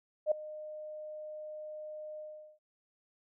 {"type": "tone with ADSR envelope", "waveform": "sine", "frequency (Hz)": 612, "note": "D#5", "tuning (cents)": -29, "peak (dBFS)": -22, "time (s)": [0.26, 2.59], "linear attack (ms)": 55, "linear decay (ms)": 4, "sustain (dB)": -19, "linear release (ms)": 400, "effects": []}